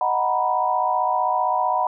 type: chord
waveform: sine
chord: B major seventh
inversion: first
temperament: equal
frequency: 622.3 / 740 / 932.3 / 987.8 Hz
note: D#5 / F#5 / A#5 / B5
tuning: 0 / 0 / 0 / 0 cents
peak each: -28 / -22 / -26 / -22 dBFS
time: 0.01-1.87 s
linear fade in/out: 2 ms
effects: none